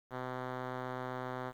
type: tone with low-pass filter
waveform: 5% pulse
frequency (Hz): 127.4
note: C3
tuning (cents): -46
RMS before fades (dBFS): -40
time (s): 0.1-1.53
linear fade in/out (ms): 50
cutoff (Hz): 1900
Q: 0.62
effects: 10-bit